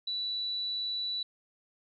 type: tone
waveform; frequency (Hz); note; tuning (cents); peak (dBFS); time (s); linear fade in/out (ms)
sine; 3951; B7; 0; -31; 0.07-1.23; 5
effects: none